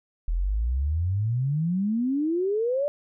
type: exponential sweep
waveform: sine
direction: up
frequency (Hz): 39.68 to 594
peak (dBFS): -22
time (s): 0.28-2.88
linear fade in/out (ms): 0
effects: none